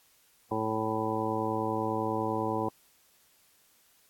harmonic tone, 110 Hz, A2, in tune, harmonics 1 / 2 / 3 / 4 / 5 / 7 / 8 / 9, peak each -38 / -37 / -34 / -35 / -37 / -36 / -39 / -35 dBFS, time 0.51-2.69 s, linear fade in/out 5 ms, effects white hiss -64 dBFS RMS until 4.09 s + AAC 64 kbps

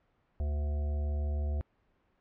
harmonic tone, 73.42 Hz, D2, in tune, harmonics 1 / 3 / 5 / 7 / 9 / 10, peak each -29 / -47 / -50 / -50 / -49 / -57 dBFS, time 0.4-1.61 s, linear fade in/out 0 ms, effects pink hiss -72 dBFS RMS until 2.2 s + low-pass 2000 Hz 12 dB/octave

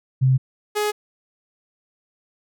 sine / sawtooth tone pair in turn, 130.81 / 419.4 Hz, C3 / G#4, 0 / +17 cents, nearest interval octave + minor sixth, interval 2017 cents, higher second, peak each -13 / -16 dBFS, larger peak first, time 0.21-0.38 / 0.75-0.92 s, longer neither, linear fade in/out 20 ms, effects none

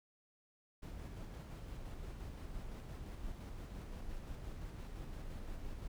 brown noise with tremolo, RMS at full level -45 dBFS, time 0.82-5.88 s, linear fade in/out 10 ms, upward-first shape square, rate 5.8 Hz, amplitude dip 25%, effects none

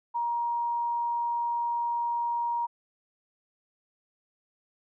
sine tone, 945 Hz, A#5, 23 cents sharp, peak -26 dBFS, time 0.14-2.67 s, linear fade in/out 20 ms, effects none

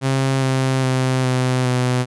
sawtooth tone with pitch steps, 133.9 / 131.83 / 129.79 / 127.78 / 125.8 Hz, C3 / C3 / C3 / C3 / B2, +40 / +13 / -14 / -41 / +32 cents, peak -12 dBFS, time 0.01-2.06 s, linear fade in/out 50 ms, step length 410 ms, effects resampled to 24000 Hz

